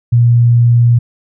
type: tone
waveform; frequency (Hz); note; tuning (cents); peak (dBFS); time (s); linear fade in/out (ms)
sine; 119.1; A#2; +38; -5; 0.12-0.99; 10
effects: none